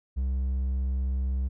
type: tone with hard clipping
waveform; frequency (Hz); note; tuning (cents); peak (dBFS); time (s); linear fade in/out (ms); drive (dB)
sine; 65.41; C2; 0; -26; 0.16-1.49; 20; 3
effects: none